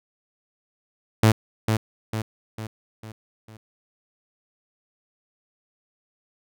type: tone with echo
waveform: sawtooth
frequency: 109.7 Hz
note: A2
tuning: 5 cents flat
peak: -9 dBFS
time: 1.23-1.32 s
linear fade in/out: 5 ms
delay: 450 ms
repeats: 5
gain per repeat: -6 dB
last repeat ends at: 3.57 s
effects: none